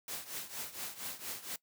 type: noise with tremolo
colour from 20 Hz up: white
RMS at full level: -39 dBFS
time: 0.08-1.56 s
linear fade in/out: 2 ms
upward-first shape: triangle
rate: 4.3 Hz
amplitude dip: 85%
effects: noise-tail reverb RT60 0.1 s tail -21 dB re dry + high-pass 100 Hz 12 dB/octave